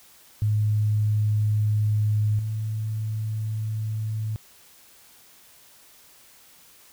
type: tone pair in turn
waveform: sine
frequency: 106.1 / 108.83 Hz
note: G#2 / A2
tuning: +38 / -19 cents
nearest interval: unison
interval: 43 cents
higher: second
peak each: -19 / -25 dBFS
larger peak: first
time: 0.42-2.39 / 2.39-4.36 s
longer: neither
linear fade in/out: 0 ms
effects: white hiss -53 dBFS RMS until 6.92 s